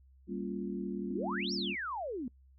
sine chord, G half-diminished seventh, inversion none, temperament equal, 196 / 233.1 / 277.2 / 349.2 Hz, G3 / Bb3 / Db4 / F4, 0 / 0 / 0 / 0 cents, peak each -38 / -41 / -42 / -40 dBFS, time 0.27-1.76 s, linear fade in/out 50 ms
sine exponential two-way sweep, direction up then down, 228.4 to 5700 to 228.4 Hz, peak -35 dBFS, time 1.11-2.28 s, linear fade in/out 2 ms, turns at 1.53 s
effects noise-tail reverb RT60 0.1 s tail -23 dB re dry + added 66 Hz sine -58 dBFS peak until 2.58 s

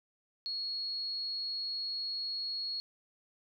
sine tone, 4324 Hz, C#8, 44 cents flat, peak -34 dBFS, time 0.46-2.8 s, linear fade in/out 0 ms, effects none

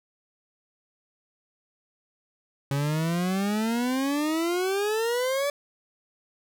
40% pulse exponential sweep, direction up, 137.2 to 580 Hz, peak -23 dBFS, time 2.71-5.5 s, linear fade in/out 2 ms, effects none

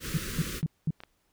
pink band-stop noise, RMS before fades -36 dBFS, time 0-0.62 s, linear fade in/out 50 ms, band 500 to 1200 Hz, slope 48 dB/octave
sine tone bursts, 157 Hz, D#3, 16 cents sharp, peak -23 dBFS, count 4, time 0.14-0.906 s, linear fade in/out 2 ms, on 34 ms, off 210 ms
clicks, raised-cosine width 0.3 ms, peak -36 / -29 / -27 dBFS, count 3, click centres 0.63 / 1.004 / 1.036 s
effects pink hiss -72 dBFS RMS until 1.32 s

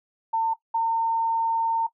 sine tone pair in turn, 902 / 909.8 Hz, A5 / A#5, +43 / -42 cents, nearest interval unison, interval 15 cents, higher second, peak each -20 dBFS, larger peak neither, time 0.33-0.54 / 0.74-1.87 s, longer second, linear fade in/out 10 ms, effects noise-tail reverb RT60 0.1 s tail -17 dB re dry

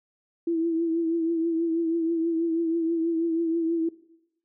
sine tone with vibrato, 330.8 Hz, E4, 6 cents sharp, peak -22 dBFS, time 0.47-3.89 s, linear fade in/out 5 ms, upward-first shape triangle, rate 6.2 Hz, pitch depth 49 cents each way, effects noise-tail reverb RT60 0.8 s tail -18 dB re dry

